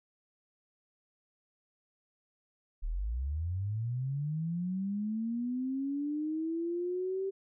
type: linear sweep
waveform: sine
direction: up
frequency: 34.03 to 390.9 Hz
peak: -31 dBFS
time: 2.82-7.31 s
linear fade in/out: 20 ms
effects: none